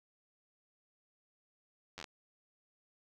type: slowing click train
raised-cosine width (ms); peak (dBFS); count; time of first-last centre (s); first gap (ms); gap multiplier
0.2; -27; 6; 1.98-2.042; 10; 1.11
effects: none